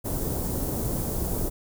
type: band-stop noise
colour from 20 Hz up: pink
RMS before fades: -28 dBFS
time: 0.04-1.5 s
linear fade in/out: 20 ms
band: 560 to 11000 Hz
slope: 12 dB/octave
effects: none